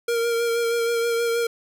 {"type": "tone with vibrato", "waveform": "square", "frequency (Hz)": 466.2, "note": "A#4", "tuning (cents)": 0, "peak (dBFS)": -21, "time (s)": [0.08, 1.47], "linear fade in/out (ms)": 5, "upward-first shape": "sine", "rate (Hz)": 6.3, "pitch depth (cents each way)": 21, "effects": []}